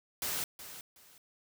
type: noise with echo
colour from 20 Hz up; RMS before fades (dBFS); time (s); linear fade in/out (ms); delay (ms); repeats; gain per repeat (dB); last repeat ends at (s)
white; -35; 0.22-0.44; 2; 370; 2; -12; 1.18
effects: none